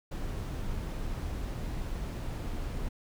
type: noise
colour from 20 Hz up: brown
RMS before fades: -35 dBFS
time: 0.11-2.89 s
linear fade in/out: 10 ms
effects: none